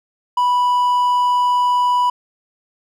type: tone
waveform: triangle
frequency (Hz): 985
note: B5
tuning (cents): -5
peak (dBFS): -11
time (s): 0.37-2.1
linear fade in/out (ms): 5
effects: none